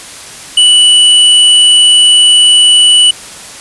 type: tone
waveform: square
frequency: 2960 Hz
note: F#7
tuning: in tune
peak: -3 dBFS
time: 0.57-3.11 s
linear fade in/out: 5 ms
effects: white hiss -28 dBFS RMS until 3.6 s + resampled to 24000 Hz